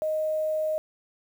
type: tone with quantisation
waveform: sine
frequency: 622.3 Hz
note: D#5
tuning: in tune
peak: -24 dBFS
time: 0.02-0.78 s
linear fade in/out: 0 ms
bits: 8
effects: none